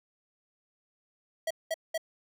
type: tone bursts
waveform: square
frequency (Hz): 648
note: E5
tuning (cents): -30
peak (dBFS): -29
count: 3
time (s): 1.47-1.978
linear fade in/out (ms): 5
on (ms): 36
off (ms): 200
effects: none

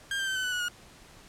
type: tone with pitch steps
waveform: 30% pulse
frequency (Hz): 1602 / 1573.6 / 1545.6 / 1518.2 / 1491.3 / 1464.8 / 1438.8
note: G6 / G6 / G6 / F#6 / F#6 / F#6 / F#6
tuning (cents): +37 / +6 / -25 / +44 / +13 / -18 / -49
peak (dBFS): -26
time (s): 0.11-0.684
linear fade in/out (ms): 2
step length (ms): 82
effects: pink hiss -53 dBFS RMS until 1.28 s + low-pass 10000 Hz 12 dB/octave

